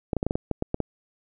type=clicks; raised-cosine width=2 ms; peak=-11 dBFS; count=10; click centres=0.132 / 0.167 / 0.229 / 0.266 / 0.309 / 0.355 / 0.513 / 0.624 / 0.744 / 0.803 s; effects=none